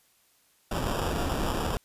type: noise with sample-and-hold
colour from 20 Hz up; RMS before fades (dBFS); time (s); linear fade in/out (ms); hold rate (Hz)
pink; -29; 0.71-1.77; 2; 2100
effects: white hiss -65 dBFS RMS until 1.84 s + resampled to 32000 Hz